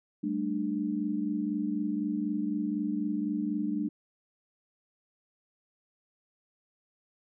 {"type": "chord", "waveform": "sine", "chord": "G suspended second", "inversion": "none", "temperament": "equal with one note detuned", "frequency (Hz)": [196, 220, 297.6], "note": ["G3", "A3", "D4"], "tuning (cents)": [0, 0, 23], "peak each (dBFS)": [-34, -33, -31], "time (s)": [0.23, 3.89], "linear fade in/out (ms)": 10, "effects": []}